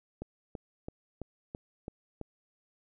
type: click train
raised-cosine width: 2 ms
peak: -25 dBFS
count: 7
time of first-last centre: 0.22-2.213 s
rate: 3.01 Hz
effects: none